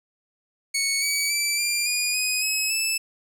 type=tone with pitch steps; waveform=15% pulse; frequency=2217 / 2271 / 2327 / 2384 / 2443 / 2503 / 2564 / 2627 Hz; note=C#7 / C#7 / D7 / D7 / D#7 / D#7 / E7 / E7; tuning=0 / +41 / -17 / +25 / -32 / +10 / -49 / -7 cents; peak=-15 dBFS; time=0.74-2.98 s; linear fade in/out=10 ms; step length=280 ms; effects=none